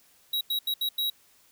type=tone bursts at uneven times; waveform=square; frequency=3853 Hz; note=B7; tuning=44 cents flat; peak=-26 dBFS; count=5; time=0.33-0.41 / 0.5-0.59 / 0.67-0.74 / 0.81-0.89 / 0.98-1.1 s; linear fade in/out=5 ms; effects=white hiss -61 dBFS RMS until 1.51 s